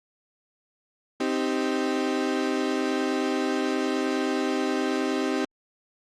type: chord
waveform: 35% pulse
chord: C minor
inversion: none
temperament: equal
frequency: 261.6 / 311.1 / 392 Hz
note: C4 / Eb4 / G4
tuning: 0 / 0 / 0 cents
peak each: -26 / -27 / -27 dBFS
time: 1.2-5.45 s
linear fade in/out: 5 ms
effects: low-pass 6000 Hz 12 dB/octave + Opus 48 kbps